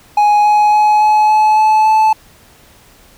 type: tone with pitch steps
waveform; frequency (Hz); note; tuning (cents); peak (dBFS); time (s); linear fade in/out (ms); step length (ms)
triangle; 833 / 839.3 / 845.6 / 852 / 858.4 / 864.9 / 871.4; G#5 / G#5 / G#5 / G#5 / A5 / A5 / A5; +5 / +18 / +31 / +44 / -43 / -30 / -17; -5; 0.17-2.13; 5; 280
effects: pink hiss -45 dBFS RMS until 3.17 s